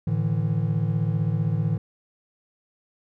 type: chord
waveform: triangle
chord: A suspended fourth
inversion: none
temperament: equal with one note detuned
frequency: 110 / 149.14 / 164.81 Hz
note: A2 / D3 / E3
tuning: 0 / +27 / 0 cents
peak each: -23 / -24 / -24 dBFS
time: 0.07-1.78 s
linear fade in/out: 5 ms
effects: none